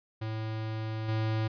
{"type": "tone with level steps", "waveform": "square", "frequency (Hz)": 110, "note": "A2", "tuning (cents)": 0, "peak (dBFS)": [-33, -28], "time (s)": [0.21, 1.48], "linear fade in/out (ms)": 10, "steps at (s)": 1.08, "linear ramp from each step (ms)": 10, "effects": ["resampled to 11025 Hz"]}